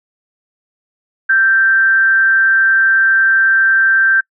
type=tone with frequency modulation; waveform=sine; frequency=1568 Hz; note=G6; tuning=in tune; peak=-8 dBFS; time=1.29-4.21 s; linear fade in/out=10 ms; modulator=214 Hz; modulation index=0.25; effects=noise-tail reverb RT60 0.1 s tail -26 dB re dry